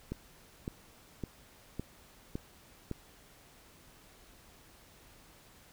click train, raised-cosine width 3 ms, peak -23 dBFS, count 6, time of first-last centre 0.12-2.913 s, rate 1.79 Hz, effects pink hiss -59 dBFS RMS until 5.72 s

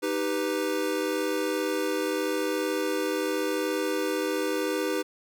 square chord, Eb augmented, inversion none, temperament equal, 311.1 / 392 / 493.9 Hz, Eb4 / G4 / B4, 0 / 0 / 0 cents, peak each -31 dBFS, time 0.02-5.03 s, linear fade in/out 20 ms, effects none

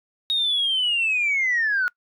sine linear sweep, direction down, 3766 to 1430 Hz, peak -18 dBFS, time 0.3-1.88 s, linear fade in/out 0 ms, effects noise-tail reverb RT60 0.1 s tail -25 dB re dry + tanh soft clip ceiling -15 dBFS

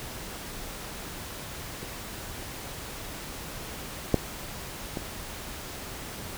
clicks, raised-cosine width 2 ms, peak -24 / -6 / -18 dBFS, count 3, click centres 1.83 / 4.143 / 4.972 s, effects pink hiss -39 dBFS RMS until 6.37 s

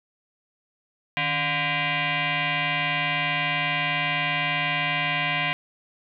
sine tone with frequency modulation, 155.56 Hz, D#3, in tune, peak -22 dBFS, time 1.17-5.53 s, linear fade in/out 0 ms, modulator 436 Hz, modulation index 6.6, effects none

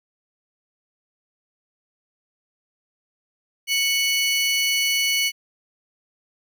30% pulse tone pair together, 2216 / 2962 Hz, C#7 / F#7, -1 / +1 cents, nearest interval perfect fourth, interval 502 cents, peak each -19 dBFS, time 3.67-5.32 s, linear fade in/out 50 ms, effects none

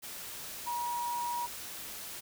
sine tone in noise, 958 Hz, A#5, 47 cents sharp, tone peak -32 dBFS, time 0.66-1.47 s, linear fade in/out 20 ms, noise white, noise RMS -43 dBFS, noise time 0.02-2.21 s, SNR +8 dB, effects none

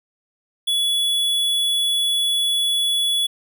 square tone, 3400 Hz, G#7, 40 cents sharp, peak -18 dBFS, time 0.67-3.27 s, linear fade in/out 10 ms, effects none

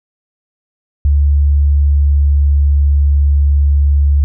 sine tone with pitch glide, 71.8 to 71.39 Hz, D2 to D2, -39 to -48 cents, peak -7 dBFS, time 1.05-4.24 s, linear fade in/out 0 ms, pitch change -9 cents, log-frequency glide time 1.7-2.43 s, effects none

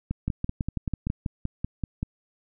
two click trains, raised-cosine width 5 ms, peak -15 / -14 dBFS, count 11 / 6, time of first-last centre 0.11-2.029 / 0.28-1.101 s, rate 5.21 / 6.09 Hz, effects none

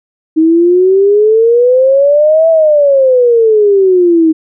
sine exponential two-way sweep, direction up then down, 313.6 to 659.3 to 313.6 Hz, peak -4 dBFS, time 0.36-4.33 s, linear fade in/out 20 ms, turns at 2.49 s, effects none

